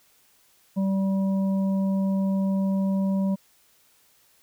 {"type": "harmonic tone", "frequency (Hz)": 193.4, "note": "G3", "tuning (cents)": -23, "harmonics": [1, 3, 5], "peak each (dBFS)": [-21, -34, -41], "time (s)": [0.76, 3.36], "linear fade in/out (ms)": 20, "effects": ["white hiss -61 dBFS RMS until 4.42 s"]}